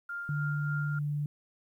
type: tone with tremolo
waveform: sine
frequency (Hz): 1400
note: F6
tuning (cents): +4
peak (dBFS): -34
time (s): 0.09-0.99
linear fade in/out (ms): 5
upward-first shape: sine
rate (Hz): 3.4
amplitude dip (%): 40
type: tone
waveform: sine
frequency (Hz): 146.83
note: D3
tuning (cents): 0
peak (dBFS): -29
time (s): 0.29-1.26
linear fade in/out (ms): 2
effects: 11-bit